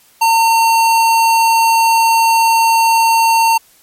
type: tone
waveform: square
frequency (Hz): 909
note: A#5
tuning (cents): -44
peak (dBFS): -9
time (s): 0.21-3.58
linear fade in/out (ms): 10
effects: white hiss -49 dBFS RMS until 3.82 s + MP3 64 kbps